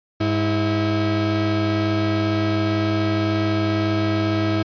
35% pulse tone pair together, 102 / 323.5 Hz, G#2 / E4, -31 / -32 cents, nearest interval octave + minor sixth, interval 1999 cents, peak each -20 / -19 dBFS, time 0.2-4.63 s, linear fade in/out 10 ms, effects resampled to 11025 Hz

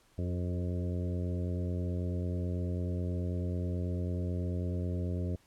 harmonic tone with a mistuned harmonic, 89.2 Hz, F2, 37 cents sharp, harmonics 1 / 2 / 3 / 4 / 5 / 6 / 7, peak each -32 / -38 / -42 / -44 / -46 / -48 / -49 dBFS, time 0.18-5.36 s, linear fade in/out 5 ms, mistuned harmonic 5, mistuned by -15 cents, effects pink hiss -66 dBFS RMS until 5.46 s + low-pass 12000 Hz 12 dB/octave

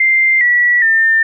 sine tone with pitch steps, 2093 / 1941.6 / 1801.1 Hz, C7 / B6 / A6, 0 / -30 / +40 cents, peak -8 dBFS, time 0-1.23 s, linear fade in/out 5 ms, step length 410 ms, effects none

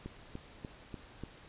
click train, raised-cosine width 3 ms, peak -28 dBFS, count 5, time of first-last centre 0.06-1.236 s, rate 3.4 Hz, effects pink hiss -55 dBFS RMS until 1.48 s + resampled to 8000 Hz

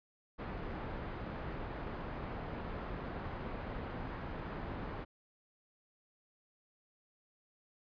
pink low-pass noise, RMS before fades -42 dBFS, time 0.38-5.05 s, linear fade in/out 20 ms, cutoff 1500 Hz, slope 12 dB/octave, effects resampled to 11025 Hz

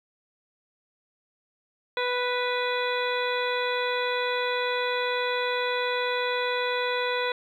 harmonic tone with a mistuned harmonic, 493.9 Hz, B4, in tune, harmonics 1 / 2 / 3 / 4 / 5 / 7 / 8, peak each -28 / -31 / -33 / -34 / -35 / -36 / -37 dBFS, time 1.97-7.32 s, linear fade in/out 2 ms, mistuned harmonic 7, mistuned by -15 cents, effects 10-bit

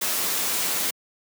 white noise with comb filter, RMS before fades -25 dBFS, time 0.01-0.91 s, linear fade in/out 10 ms, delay 11 ms, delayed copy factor +0.5, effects high-pass 150 Hz 12 dB/octave

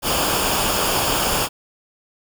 pink noise with comb filter, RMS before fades -20 dBFS, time 0.02-1.49 s, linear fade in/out 50 ms, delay 0.5 ms, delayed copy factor -0.6, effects none

